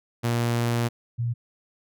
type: tone pair in turn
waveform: sawtooth / sine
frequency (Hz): 118.3 / 118.3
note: A#2 / A#2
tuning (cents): +26 / +26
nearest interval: unison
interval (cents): 0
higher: neither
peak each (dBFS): -18 / -23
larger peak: first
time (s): 0.23-0.89 / 1.18-1.34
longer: first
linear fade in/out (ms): 20
effects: none